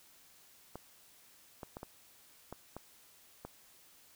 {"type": "clicks", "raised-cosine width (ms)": 1, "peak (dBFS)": -29, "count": 7, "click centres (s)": [0.756, 1.632, 1.769, 1.831, 2.526, 2.766, 3.45], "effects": ["white hiss -62 dBFS RMS until 4.15 s"]}